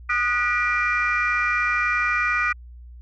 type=tone cluster; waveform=sine; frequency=1233 / 1464 / 1943 / 2379 Hz; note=D#6 / F#6 / B6 / D7; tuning=-16 / -19 / -29 / +22 cents; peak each=-24 dBFS; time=0.09-2.53 s; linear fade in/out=10 ms; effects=tanh soft clip ceiling -12 dBFS + added 60 Hz sine -39 dBFS peak until 3.01 s